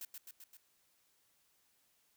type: noise with echo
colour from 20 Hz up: blue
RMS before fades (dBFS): -45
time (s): 0.01-0.05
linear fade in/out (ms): 2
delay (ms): 130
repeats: 4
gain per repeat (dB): -3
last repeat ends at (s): 0.57
effects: white hiss -74 dBFS RMS until 2.16 s